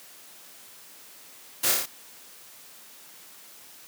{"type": "noise with echo", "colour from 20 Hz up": "white", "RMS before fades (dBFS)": -24, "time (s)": [1.63, 1.72], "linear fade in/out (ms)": 10, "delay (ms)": 28, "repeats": 5, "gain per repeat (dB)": -2, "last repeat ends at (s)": 1.86, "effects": ["white hiss -49 dBFS RMS until 3.87 s", "high-pass 150 Hz 12 dB/octave"]}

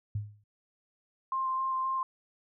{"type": "tone with exponential decay", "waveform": "sine", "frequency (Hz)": 104.2, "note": "G#2", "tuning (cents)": 6, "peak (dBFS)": -27, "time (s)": [0.15, 0.44], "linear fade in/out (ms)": 5, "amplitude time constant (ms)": 62}
{"type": "tone with vibrato", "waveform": "sine", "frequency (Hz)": 1052, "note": "C6", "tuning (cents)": 9, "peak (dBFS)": -28, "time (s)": [1.32, 2.03], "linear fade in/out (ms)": 2, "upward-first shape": "square", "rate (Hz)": 3.8, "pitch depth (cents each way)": 9}
{"effects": []}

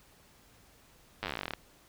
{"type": "slowing click train", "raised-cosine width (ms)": 0.3, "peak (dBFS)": -18, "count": 19, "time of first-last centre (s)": [1.23, 1.536], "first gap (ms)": 9, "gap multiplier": 1.07, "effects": ["pink hiss -61 dBFS RMS until 1.88 s"]}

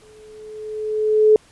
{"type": "tone with exponential growth", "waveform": "sine", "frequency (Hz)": 429.8, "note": "A4", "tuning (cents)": -41, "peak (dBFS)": -7, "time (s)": [0.02, 1.36], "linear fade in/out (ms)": 1, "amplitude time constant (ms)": 290, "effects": ["pink hiss -52 dBFS RMS until 1.51 s", "resampled to 24000 Hz"]}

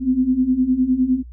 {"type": "beating tone pair", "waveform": "sine", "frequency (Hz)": [250, 259.8], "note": ["B3", "C4"], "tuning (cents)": [21, -12], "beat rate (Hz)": 9.8, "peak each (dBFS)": [-20, -16], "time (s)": [0, 1.23], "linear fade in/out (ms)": 50, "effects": ["noise-tail reverb RT60 0.1 s tail -20 dB re dry", "added 60 Hz sine -35 dBFS peak until 1.32 s"]}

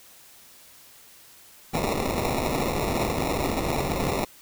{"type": "noise with sample-and-hold", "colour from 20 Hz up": "white", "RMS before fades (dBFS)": -26, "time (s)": [1.73, 4.25], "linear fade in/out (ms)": 10, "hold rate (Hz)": 1575, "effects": ["white hiss -51 dBFS RMS until 4.41 s"]}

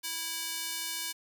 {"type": "tone with high-pass filter", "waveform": "square", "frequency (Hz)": 328.2, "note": "E4", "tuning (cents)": -8, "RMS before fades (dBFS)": -36, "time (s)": [0.03, 1.13], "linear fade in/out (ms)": 20, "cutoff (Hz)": 3000, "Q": 0.53, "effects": []}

